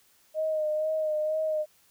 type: tone with vibrato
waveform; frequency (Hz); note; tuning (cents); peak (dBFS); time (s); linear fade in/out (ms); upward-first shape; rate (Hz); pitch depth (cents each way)
sine; 620; D#5; -6; -25; 0.34-1.66; 50; sine; 2.1; 29
effects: white hiss -63 dBFS RMS until 1.9 s